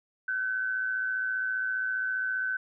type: tone with amplitude modulation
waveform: sine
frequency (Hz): 1521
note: F#6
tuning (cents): +47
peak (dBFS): -25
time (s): 0.28-2.57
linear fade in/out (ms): 5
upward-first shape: sine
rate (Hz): 115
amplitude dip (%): 50
effects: none